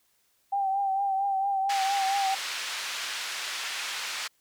sine tone with vibrato, 784 Hz, G5, in tune, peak -24 dBFS, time 0.52-2.35 s, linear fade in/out 10 ms, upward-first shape triangle, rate 4.4 Hz, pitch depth 48 cents each way
pink band-pass noise, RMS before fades -34 dBFS, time 1.69-4.28 s, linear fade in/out 10 ms, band 1600 to 6000 Hz, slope 12 dB/octave
effects white hiss -69 dBFS RMS until 4.4 s

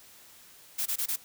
blue noise bursts, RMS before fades -30 dBFS, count 4, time 0.78-1.162 s, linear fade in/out 10 ms, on 79 ms, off 22 ms, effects white hiss -54 dBFS RMS until 1.24 s

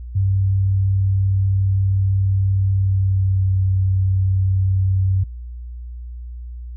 sine tone with pitch glide, 96.8 to 94.97 Hz, G2 to F#2, -21 to +46 cents, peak -14 dBFS, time 0.15-5.24 s, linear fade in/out 10 ms, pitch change -33 cents, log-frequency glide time 2.71-3.52 s, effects added 60 Hz sine -29 dBFS peak until 6.76 s

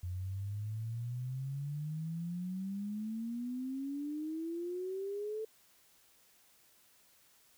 sine exponential sweep, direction up, 88.1 to 442.5 Hz, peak -36 dBFS, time 0.03-5.45 s, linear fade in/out 5 ms, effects white hiss -66 dBFS RMS until 7.57 s

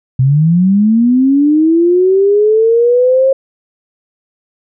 sine linear sweep, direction up, 125.6 to 540 Hz, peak -6 dBFS, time 0.19-3.33 s, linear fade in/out 5 ms, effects none

